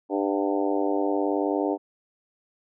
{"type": "harmonic tone with a mistuned harmonic", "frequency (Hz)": 99.4, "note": "G2", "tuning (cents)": 25, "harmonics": [3, 4, 5, 6, 7, 8, 9], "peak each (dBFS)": [-26, -28, -30, -32, -33, -34, -35], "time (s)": [0.09, 1.78], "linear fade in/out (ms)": 50, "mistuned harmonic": 8, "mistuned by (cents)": -47, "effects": []}